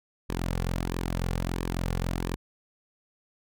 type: tone with flanger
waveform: sawtooth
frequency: 43.65 Hz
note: F1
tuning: in tune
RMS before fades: -30 dBFS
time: 0.29-2.36 s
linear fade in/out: 10 ms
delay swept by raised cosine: 1.4 to 3.2 ms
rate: 1.5 Hz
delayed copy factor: -0.55
effects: none